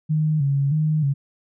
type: tone with vibrato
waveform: sine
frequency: 146.83 Hz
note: D3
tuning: in tune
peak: -17 dBFS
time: 0.09-1.14 s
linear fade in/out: 20 ms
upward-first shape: square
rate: 1.6 Hz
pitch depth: 89 cents each way
effects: none